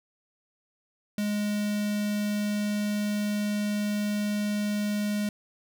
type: tone with notch filter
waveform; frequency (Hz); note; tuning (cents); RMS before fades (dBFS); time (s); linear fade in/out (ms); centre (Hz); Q
square; 207.7; G#3; 0; -28; 1.18-5.29; 2; 920; 1.1
effects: none